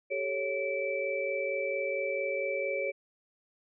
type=tone cluster; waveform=sine; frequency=392.1 / 436.5 / 554 / 2318 Hz; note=G4 / A4 / C#5 / D7; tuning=0 / -14 / -1 / -23 cents; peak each=-37 / -38 / -32 / -35 dBFS; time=0.1-2.92 s; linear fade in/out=20 ms; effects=none